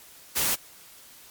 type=noise; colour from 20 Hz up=white; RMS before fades=-25 dBFS; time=0.35-0.56 s; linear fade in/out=20 ms; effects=white hiss -50 dBFS RMS until 1.3 s + MP3 96 kbps